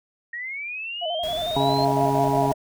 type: linear sweep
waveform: sine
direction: up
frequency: 1858 to 4209 Hz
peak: -29 dBFS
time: 0.33-1.85 s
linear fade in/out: 5 ms
type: tone with vibrato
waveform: sine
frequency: 663 Hz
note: E5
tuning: 10 cents sharp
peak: -25 dBFS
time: 1.01-2.54 s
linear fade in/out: 20 ms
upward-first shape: square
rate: 11 Hz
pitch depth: 85 cents each way
type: noise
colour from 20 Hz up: pink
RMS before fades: -39 dBFS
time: 1.23-2.53 s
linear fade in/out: 5 ms
type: harmonic tone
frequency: 138.2 Hz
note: C#3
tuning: 5 cents flat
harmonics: 1 / 2 / 3 / 5 / 6 / 7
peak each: -26 / -26 / -26 / -26 / -26 / -26 dBFS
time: 1.56-2.52 s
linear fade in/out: 5 ms
effects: none